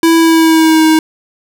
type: tone with pitch glide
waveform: square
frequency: 329.6 to 316.2 Hz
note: E4 to D#4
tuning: 0 to +28 cents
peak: -6 dBFS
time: 0.03-0.99 s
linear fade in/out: 2 ms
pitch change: -72 cents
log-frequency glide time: 0.17-0.84 s
effects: none